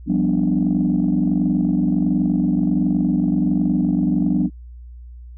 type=chord; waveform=sine; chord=G dominant seventh; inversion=third; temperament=equal with one note detuned; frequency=174.61 / 196 / 246.9 / 294.7 Hz; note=F3 / G3 / B3 / D4; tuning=0 / 0 / 0 / +6 cents; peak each=-20 dBFS; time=0.06-4.5 s; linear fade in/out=50 ms; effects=tanh soft clip ceiling -9 dBFS + added 60 Hz sine -35 dBFS peak until 5.37 s